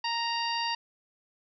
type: harmonic tone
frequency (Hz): 932.3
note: A#5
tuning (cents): 0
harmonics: 1 / 2 / 3 / 4 / 5 / 6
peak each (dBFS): -31 / -37 / -35 / -43 / -34 / -45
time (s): 0.04-0.75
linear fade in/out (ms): 5
effects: none